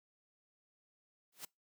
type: noise with exponential growth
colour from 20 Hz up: white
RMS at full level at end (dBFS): -41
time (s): 1.32-1.45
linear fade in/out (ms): 5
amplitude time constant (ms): 28
effects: noise-tail reverb RT60 0.2 s tail -25 dB re dry + high-pass 150 Hz 12 dB/octave